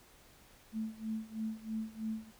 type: tone with tremolo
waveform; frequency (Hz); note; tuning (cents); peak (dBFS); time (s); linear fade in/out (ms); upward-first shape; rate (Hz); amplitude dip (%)
sine; 220; A3; 0; -33; 0.72-2.32; 50; sine; 3.1; 90
effects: pink hiss -61 dBFS RMS until 2.39 s